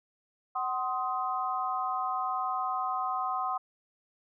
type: chord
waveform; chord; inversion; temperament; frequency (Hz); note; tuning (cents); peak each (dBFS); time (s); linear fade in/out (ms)
sine; C diminished; second; just; 753.5 / 1046.5 / 1255.8; Gb5 / C6 / Eb6; +31 / 0 / +16; -33; 0.55-3.58; 10
effects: none